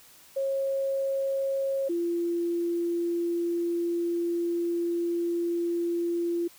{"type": "tone pair in turn", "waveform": "sine", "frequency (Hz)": [544, 342.7], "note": ["C#5", "F4"], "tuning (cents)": [-33, -33], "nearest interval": "minor sixth", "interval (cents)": 800, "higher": "first", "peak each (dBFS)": -25, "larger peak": "neither", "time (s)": [[0.36, 1.89], [1.89, 6.48]], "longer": "second", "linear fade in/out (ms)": 10, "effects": ["white hiss -54 dBFS RMS until 6.58 s"]}